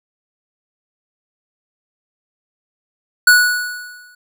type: tone with exponential decay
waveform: square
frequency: 1470 Hz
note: F#6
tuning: 12 cents flat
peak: -5 dBFS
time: 3.27-4.15 s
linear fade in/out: 5 ms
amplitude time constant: 190 ms
effects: none